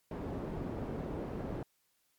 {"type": "low-pass noise", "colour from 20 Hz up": "white", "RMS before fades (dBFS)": -39, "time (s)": [0.11, 1.63], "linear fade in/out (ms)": 2, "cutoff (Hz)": 400, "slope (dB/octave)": 12, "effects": ["white hiss -75 dBFS RMS until 2.18 s", "MP3 96 kbps"]}